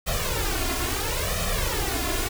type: noise with flanger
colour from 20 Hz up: pink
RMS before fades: -26 dBFS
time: 0.06-2.29 s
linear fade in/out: 20 ms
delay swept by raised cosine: 1.6 to 2.9 ms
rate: 0.74 Hz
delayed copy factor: +0.95
effects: none